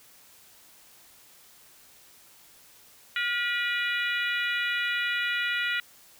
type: harmonic tone with a mistuned harmonic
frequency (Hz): 485.4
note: B4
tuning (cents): -30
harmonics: 3 / 4 / 5 / 6 / 7 / 8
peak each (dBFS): -30 / -30 / -33 / -34 / -39 / -40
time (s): 3.16-5.8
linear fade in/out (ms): 2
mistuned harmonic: 3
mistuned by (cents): -39
effects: white hiss -55 dBFS RMS until 6.19 s